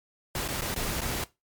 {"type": "noise with dropouts", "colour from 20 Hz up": "pink", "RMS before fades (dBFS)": -31, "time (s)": [0.35, 1.24], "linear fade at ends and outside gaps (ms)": 2, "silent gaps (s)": [[0.479, 0.486], [0.61, 0.619], [0.743, 0.761], [1.007, 1.016]], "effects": ["noise-tail reverb RT60 0.2 s tail -17 dB re dry", "MP3 96 kbps"]}